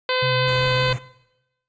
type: harmonic tone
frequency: 510 Hz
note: C5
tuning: 44 cents flat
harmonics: 1 / 2 / 3 / 4 / 5 / 6 / 7 / 8 / 9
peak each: -23 / -26 / -28 / -29 / -30 / -31 / -31 / -32 / -33 dBFS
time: 0.09-0.93 s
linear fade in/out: 2 ms
type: tone with vibrato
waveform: sine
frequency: 129.2 Hz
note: C3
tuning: 21 cents flat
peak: -23 dBFS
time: 0.22-0.97 s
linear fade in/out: 10 ms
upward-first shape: sine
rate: 5.2 Hz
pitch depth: 37 cents each way
type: band-stop noise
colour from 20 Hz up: pink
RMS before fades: -35 dBFS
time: 0.47-0.99 s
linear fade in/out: 10 ms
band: 2700 to 6600 Hz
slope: 48 dB/octave
effects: noise-tail reverb RT60 0.9 s tail -19 dB re dry + resampled to 16000 Hz

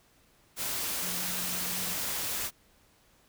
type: tone in noise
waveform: sine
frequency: 179.9 Hz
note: F#3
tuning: 48 cents flat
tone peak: -43 dBFS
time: 1-1.97 s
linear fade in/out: 50 ms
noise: white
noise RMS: -33 dBFS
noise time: 0.56-2.51 s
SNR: -13 dB
effects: pink hiss -64 dBFS RMS until 3.28 s

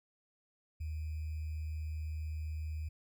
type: tone with sample-and-hold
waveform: sine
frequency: 77.78 Hz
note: D#2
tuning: in tune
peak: -36 dBFS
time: 0.8-2.89 s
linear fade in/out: 10 ms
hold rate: 2450 Hz
effects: none

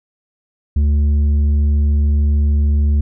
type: tone with tanh clipping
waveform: sine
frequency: 73.2 Hz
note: D2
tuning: 5 cents flat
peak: -12 dBFS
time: 0.76-3.01 s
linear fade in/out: 5 ms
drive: 6 dB
effects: none

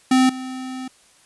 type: tone with level steps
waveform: square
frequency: 258.5 Hz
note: C4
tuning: 21 cents flat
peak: -13 / -29 dBFS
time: 0.11-0.88 s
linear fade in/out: 5 ms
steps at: 0.29 s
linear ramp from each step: 5 ms
effects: white hiss -54 dBFS RMS until 1.25 s + resampled to 24000 Hz

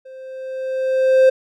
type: tone with level ramp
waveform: triangle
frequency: 523.3 Hz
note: C5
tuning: in tune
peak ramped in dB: -34 to -5 dBFS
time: 0.05-1.3 s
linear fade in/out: 10 ms
effects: none

